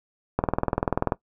click train, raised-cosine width 1 ms, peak -7 dBFS, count 16, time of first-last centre 0.39-1.122 s, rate 20.5 Hz, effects noise-tail reverb RT60 0.1 s tail -19 dB re dry

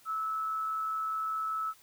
sine tone with amplitude modulation, 1303 Hz, E6, 20 cents flat, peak -29 dBFS, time 0.05-1.74 s, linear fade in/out 50 ms, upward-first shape sine, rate 145 Hz, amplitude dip 30%, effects white hiss -60 dBFS RMS until 1.82 s

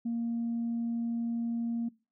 sine tone, 233.1 Hz, A#3, in tune, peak -28 dBFS, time 0.05-1.89 s, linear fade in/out 10 ms, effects noise-tail reverb RT60 0.3 s tail -22 dB re dry + tanh soft clip ceiling -26 dBFS

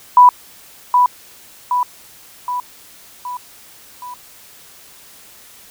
sine tone with echo, 987.8 Hz, B5, in tune, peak -3 dBFS, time 0.17-0.29 s, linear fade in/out 2 ms, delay 770 ms, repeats 5, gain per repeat -5 dB, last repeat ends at 4.14 s, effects white hiss -43 dBFS RMS until 5.7 s

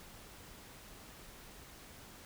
silence, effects pink hiss -54 dBFS RMS until 2.25 s

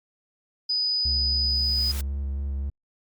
sine tone, 4978 Hz, D#8, in tune, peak -22 dBFS, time 0.69-1.92 s, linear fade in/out 10 ms
triangle tone with vibrato, 69.3 Hz, C#2, in tune, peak -24 dBFS, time 1.05-2.7 s, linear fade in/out 5 ms, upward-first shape square, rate 3.8 Hz, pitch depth 16 cents each way
white noise with exponential growth, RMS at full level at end -35 dBFS, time 1.13-2.01 s, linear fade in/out 2 ms, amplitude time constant 190 ms
effects Opus 48 kbps

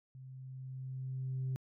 sine tone with level ramp, 130.7 Hz, C3, 1 cent flat, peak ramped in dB -48 to -31 dBFS, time 0.15-1.56 s, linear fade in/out 0 ms, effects tanh soft clip ceiling -31 dBFS

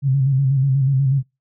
sine tone with vibrato, 135.3 Hz, C#3, 42 cents flat, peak -13 dBFS, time 0.02-1.23 s, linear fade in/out 50 ms, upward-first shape square, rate 8.2 Hz, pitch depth 51 cents each way, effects noise-tail reverb RT60 0.2 s tail -21 dB re dry

